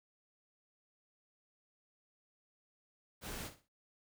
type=noise with echo; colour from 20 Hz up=pink; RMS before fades=-44 dBFS; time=3.21-3.51 s; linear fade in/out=50 ms; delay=60 ms; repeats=3; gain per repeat=-12 dB; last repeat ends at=3.69 s; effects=none